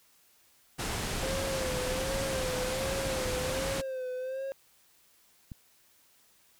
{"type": "low-pass noise", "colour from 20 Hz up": "pink", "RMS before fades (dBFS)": -34, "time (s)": [0.78, 3.82], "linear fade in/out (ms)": 20, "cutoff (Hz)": 11000, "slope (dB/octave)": 24}
{"type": "tone with vibrato", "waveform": "triangle", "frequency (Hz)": 523.3, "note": "C5", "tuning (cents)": 0, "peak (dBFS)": -31, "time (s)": [1.23, 4.52], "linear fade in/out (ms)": 0, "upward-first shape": "sine", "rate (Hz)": 1.3, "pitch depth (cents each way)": 61}
{"type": "click", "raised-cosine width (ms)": 5, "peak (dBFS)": -29, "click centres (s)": 5.518}
{"effects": ["white hiss -64 dBFS RMS until 6.59 s"]}